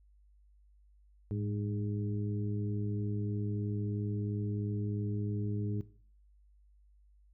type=harmonic tone with a mistuned harmonic; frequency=103 Hz; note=G#2; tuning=14 cents flat; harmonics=1 / 2 / 3 / 4; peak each=-33 / -39 / -43 / -45 dBFS; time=1.31-5.81 s; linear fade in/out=0 ms; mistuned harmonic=1; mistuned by=+55 cents; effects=noise-tail reverb RT60 0.5 s tail -17 dB re dry + added 50 Hz sine -60 dBFS peak until 7.33 s